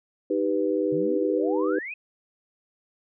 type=chord; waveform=sine; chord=Eb augmented; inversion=none; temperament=equal; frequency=311.1 / 392 / 493.9 Hz; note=Eb4 / G4 / B4; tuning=0 / 0 / 0 cents; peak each=-26 dBFS; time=0.3-1.79 s; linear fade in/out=5 ms
type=exponential sweep; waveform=sine; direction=up; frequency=141.2 to 2605 Hz; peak=-32 dBFS; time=0.92-1.94 s; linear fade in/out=5 ms
effects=none